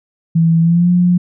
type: tone with pitch glide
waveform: sine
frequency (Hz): 164.8 to 177.65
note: E3 to F3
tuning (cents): 0 to +30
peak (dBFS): -8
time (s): 0.35-1.18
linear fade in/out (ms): 10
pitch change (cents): +130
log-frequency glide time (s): 0.61-0.9
effects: none